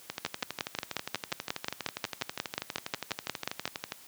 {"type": "two click trains", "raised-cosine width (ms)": 0.2, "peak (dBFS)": [-12, -16], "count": [20, 48], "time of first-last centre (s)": [[0.25, 3.655], [0.1, 3.921]], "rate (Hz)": [5.58, 12.3], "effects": ["white hiss -53 dBFS RMS until 4.07 s", "high-pass 100 Hz 12 dB/octave"]}